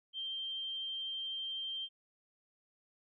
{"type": "tone", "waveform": "sine", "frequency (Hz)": 3154, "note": "G7", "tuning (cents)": 10, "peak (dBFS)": -37, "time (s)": [0.13, 1.89], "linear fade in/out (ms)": 50, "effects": []}